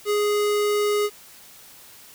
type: tone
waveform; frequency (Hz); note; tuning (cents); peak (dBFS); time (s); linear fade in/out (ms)
square; 415.3; G#4; 0; -20; 0.05-1.1; 50
effects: white hiss -47 dBFS RMS until 2.14 s